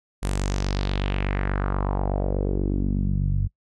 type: tone with low-pass filter sweep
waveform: sawtooth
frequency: 48.22 Hz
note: G1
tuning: 28 cents flat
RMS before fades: -24 dBFS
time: 0.22-3.48 s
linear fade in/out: 20 ms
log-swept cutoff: 10000 to 110 Hz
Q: 2.7
effects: noise-tail reverb RT60 0.1 s tail -23 dB re dry